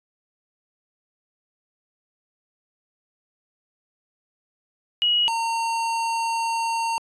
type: tone pair in turn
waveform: sine / square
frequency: 2905 / 915 Hz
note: F#7 / A#5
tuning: -32 / -32 cents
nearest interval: octave + minor sixth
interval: 2000 cents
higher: first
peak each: -17 / -23 dBFS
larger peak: first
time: 5.02-5.28 / 5.28-6.98 s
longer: second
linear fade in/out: 0 ms
effects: resampled to 22050 Hz